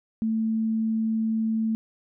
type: tone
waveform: sine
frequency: 222 Hz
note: A3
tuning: 16 cents sharp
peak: -22 dBFS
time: 0.22-1.75 s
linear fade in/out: 0 ms
effects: none